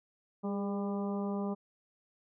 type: harmonic tone with a mistuned harmonic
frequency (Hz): 199.7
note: G3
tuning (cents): +32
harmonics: 1 / 2 / 3 / 4 / 5 / 6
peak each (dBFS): -33 / -39 / -43 / -45 / -47 / -49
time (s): 0.43-1.55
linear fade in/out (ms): 20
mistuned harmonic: 2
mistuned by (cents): +33
effects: none